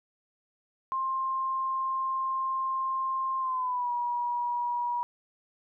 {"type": "tone with pitch glide", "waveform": "sine", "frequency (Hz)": [1057, 963.7], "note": ["C6", "B5"], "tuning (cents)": [17, -43], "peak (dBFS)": -27, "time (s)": [0.92, 5.03], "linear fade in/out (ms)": 0, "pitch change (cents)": -160, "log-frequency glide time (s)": [3.39, 3.92], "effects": []}